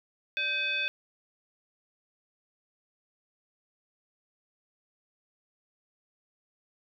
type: tone with frequency modulation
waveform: sine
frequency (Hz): 2536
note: D#7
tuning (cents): +32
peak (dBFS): -27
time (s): 0.37-0.88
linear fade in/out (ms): 0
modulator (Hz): 974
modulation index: 1
effects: none